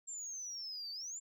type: exponential two-way sweep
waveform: sine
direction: down then up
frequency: 7459 to 4516 to 7459 Hz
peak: -40 dBFS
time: 0.07-1.2 s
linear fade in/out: 20 ms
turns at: 0.91 s
effects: tanh soft clip ceiling -38 dBFS